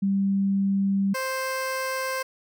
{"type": "tone pair in turn", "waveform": ["sine", "15% pulse"], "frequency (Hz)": [196.4, 524.3], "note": ["G3", "C5"], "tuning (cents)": [4, 3], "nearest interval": "octave + perfect fourth", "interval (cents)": 1699, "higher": "second", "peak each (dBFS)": -20, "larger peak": "neither", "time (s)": [[0.02, 1.14], [1.14, 2.23]], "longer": "first", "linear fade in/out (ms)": 10, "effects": []}